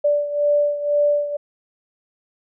sine beating tone pair, 584 / 586 Hz, D5 / D5, -10 / -4 cents, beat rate 2 Hz, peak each -17 / -22 dBFS, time 0.04-1.37 s, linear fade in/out 10 ms, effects none

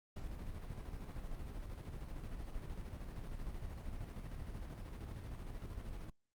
brown noise with tremolo, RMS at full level -44 dBFS, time 0.16-6.1 s, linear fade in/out 5 ms, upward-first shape square, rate 13 Hz, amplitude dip 35%, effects noise-tail reverb RT60 0.1 s tail -20 dB re dry + Opus 48 kbps

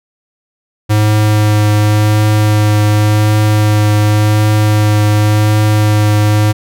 square tone with vibrato, 105.9 Hz, G#2, 34 cents sharp, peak -8 dBFS, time 0.89-6.53 s, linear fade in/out 20 ms, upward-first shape triangle, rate 0.9 Hz, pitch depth 13 cents each way, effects none

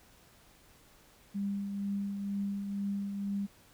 sine tone with tremolo, 200 Hz, G3, 35 cents sharp, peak -30 dBFS, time 1.34-3.47 s, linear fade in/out 20 ms, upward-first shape triangle, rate 2.1 Hz, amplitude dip 45%, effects pink hiss -61 dBFS RMS until 3.73 s

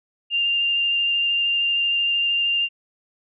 sine tone with vibrato, 2794 Hz, F7, in tune, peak -18 dBFS, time 0.3-2.69 s, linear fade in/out 50 ms, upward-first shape sine, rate 13 Hz, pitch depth 10 cents each way, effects none

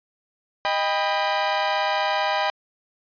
sawtooth chord, Eb augmented, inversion none, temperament equal with one note detuned, 622.3 / 797.7 / 987.8 Hz, Eb5 / G5 / B5, 0 / +30 / 0 cents, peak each -22 / -20 / -22 dBFS, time 0.65-2.5 s, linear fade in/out 0 ms, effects resampled to 11025 Hz

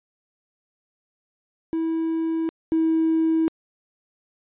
triangle tone pair in turn, 325.4 / 322.8 Hz, E4 / E4, -22 / -36 cents, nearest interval unison, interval 14 cents, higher first, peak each -19 / -14 dBFS, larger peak second, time 1.73-2.49 / 2.72-3.48 s, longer neither, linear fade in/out 0 ms, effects tanh soft clip ceiling -14 dBFS + resampled to 8000 Hz

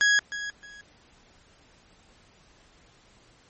40% pulse tone with echo, 1661.2 Hz, G#6, in tune, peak -17 dBFS, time 0.01-0.19 s, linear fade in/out 0 ms, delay 310 ms, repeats 2, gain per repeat -13 dB, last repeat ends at 0.81 s, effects pink hiss -58 dBFS RMS until 3.49 s + MP3 32 kbps

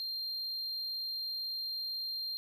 triangle tone, 4186 Hz, C8, in tune, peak -34 dBFS, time 0-2.37 s, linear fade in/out 0 ms, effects none

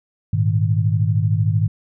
sine chord, Ab suspended second, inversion none, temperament just, 103.83 / 116.8 / 155.74 Hz, Ab2 / Bb2 / Eb3, 0 / +4 / +2 cents, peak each -17 / -21 / -21 dBFS, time 0.33-1.68 s, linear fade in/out 5 ms, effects none

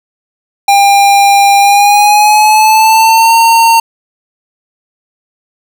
square tone with pitch glide, 800 to 913.7 Hz, G5 to A#5, +35 to -35 cents, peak -4 dBFS, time 0.68-3.8 s, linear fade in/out 5 ms, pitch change +230 cents, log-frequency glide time 1.59-3.34 s, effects none

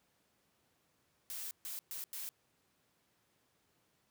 blue noise bursts at uneven times, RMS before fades -43 dBFS, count 4, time 1.3-1.51 / 1.65-1.79 / 1.91-2.04 / 2.13-2.29 s, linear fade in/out 0 ms, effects pink hiss -75 dBFS RMS until 4.1 s + high-pass 100 Hz 12 dB/octave

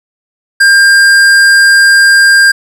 sine tone with hard clipping, 1600 Hz, G6, 35 cents sharp, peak -4 dBFS, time 0.6-2.52 s, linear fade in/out 10 ms, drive 13 dB, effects none

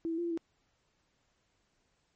sine tone with pitch steps, 330.8 / 326.9 / 344.8 / 340.6 / 330.1 Hz, E4 / E4 / F4 / F4 / E4, +6 / -14 / -22 / -43 / +2 cents, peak -31 dBFS, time 0.05-0.375 s, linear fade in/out 0 ms, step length 65 ms, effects pink hiss -75 dBFS RMS until 2.15 s + MP3 32 kbps

